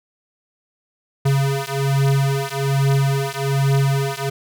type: beating tone pair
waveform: square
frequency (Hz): 136.9 / 138.1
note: C#3 / C#3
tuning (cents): -21 / -6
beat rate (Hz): 1.2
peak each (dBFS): -20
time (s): 1.25-4.3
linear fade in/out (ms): 10
effects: none